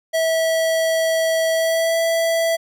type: tone with pitch glide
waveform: square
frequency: 650 to 660.6 Hz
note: E5 to E5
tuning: -24 to +4 cents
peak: -17 dBFS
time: 0.13-2.57 s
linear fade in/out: 20 ms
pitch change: +28 cents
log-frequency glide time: 1.52-1.98 s
effects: none